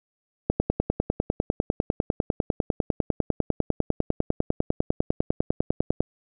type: click train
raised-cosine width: 2 ms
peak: -7 dBFS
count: 56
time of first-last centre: 0.5-6.006 s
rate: 9.99 Hz
effects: none